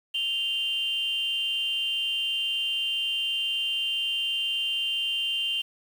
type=tone pair together; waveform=sine; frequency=2799 / 3118 Hz; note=F7 / G7; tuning=+3 / -10 cents; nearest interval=major second; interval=187 cents; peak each=-27 dBFS; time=0.14-5.62 s; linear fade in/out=10 ms; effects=tanh soft clip ceiling -19 dBFS + 8-bit